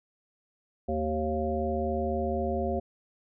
harmonic tone with a mistuned harmonic, 77 Hz, D#2, 17 cents flat, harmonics 1 / 3 / 5 / 7 / 9, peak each -33 / -33 / -33 / -33 / -33 dBFS, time 0.88-2.8 s, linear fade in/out 10 ms, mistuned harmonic 7, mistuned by +18 cents, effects none

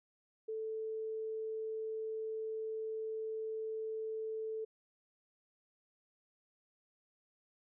sine tone, 440 Hz, A4, in tune, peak -37 dBFS, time 0.48-4.65 s, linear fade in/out 10 ms, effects none

